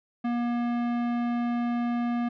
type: tone with tanh clipping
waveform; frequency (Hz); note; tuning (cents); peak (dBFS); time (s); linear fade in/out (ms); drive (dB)
sine; 238.9; A#3; +43; -27; 0.24-2.29; 10; 17
effects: none